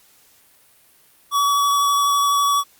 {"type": "tone with vibrato", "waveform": "square", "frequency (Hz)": 1137, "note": "C#6", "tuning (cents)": 44, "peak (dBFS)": -16, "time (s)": [1.31, 2.64], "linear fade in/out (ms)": 50, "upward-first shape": "sine", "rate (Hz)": 12, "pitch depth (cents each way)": 10, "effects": ["white hiss -54 dBFS RMS until 2.79 s", "Opus 48 kbps"]}